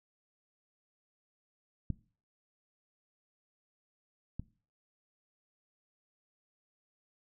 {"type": "clicks", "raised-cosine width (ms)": 5, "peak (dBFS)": [-21, -25], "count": 2, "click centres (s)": [1.903, 4.396], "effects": ["noise-tail reverb RT60 0.4 s tail -20 dB re dry"]}